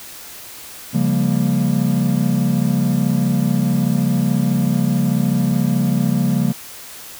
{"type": "chord", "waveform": "triangle", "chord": "G half-diminished seventh", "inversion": "second", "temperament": "equal with one note detuned", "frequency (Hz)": [138.59, 174.61, 199.42, 233.1], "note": ["Db3", "F3", "G3", "Bb3"], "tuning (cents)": [0, 0, 30, 0], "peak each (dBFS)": -18, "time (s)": [0.93, 6.53], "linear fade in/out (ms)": 20, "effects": ["white hiss -36 dBFS RMS until 7.19 s"]}